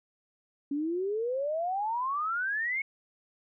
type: exponential sweep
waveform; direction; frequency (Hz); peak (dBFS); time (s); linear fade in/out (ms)
sine; up; 277.2 to 2217; -28; 0.71-2.82; 5
effects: none